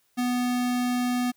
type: tone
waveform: square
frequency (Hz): 246.9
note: B3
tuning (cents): 0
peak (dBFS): -24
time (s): 0.17-1.32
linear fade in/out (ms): 20
effects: white hiss -68 dBFS RMS until 1.36 s